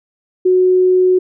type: tone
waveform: sine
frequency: 368 Hz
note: F#4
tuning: 9 cents flat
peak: -8 dBFS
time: 0.45-1.19 s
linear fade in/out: 10 ms
effects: none